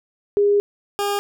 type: tone pair in turn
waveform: sine / 20% pulse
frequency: 407.8 / 405.6 Hz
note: G#4 / G#4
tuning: -32 / -41 cents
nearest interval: unison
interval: 9 cents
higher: first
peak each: -13 / -15 dBFS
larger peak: first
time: 0.37-0.6 / 0.99-1.19 s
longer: first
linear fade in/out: 0 ms
effects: none